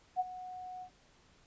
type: tone with ADSR envelope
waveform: sine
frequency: 735 Hz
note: F#5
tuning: 12 cents flat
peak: -26 dBFS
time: 0.16-0.9 s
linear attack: 39 ms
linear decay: 30 ms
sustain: -16 dB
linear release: 82 ms
effects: pink hiss -65 dBFS RMS until 1.46 s + resampled to 16000 Hz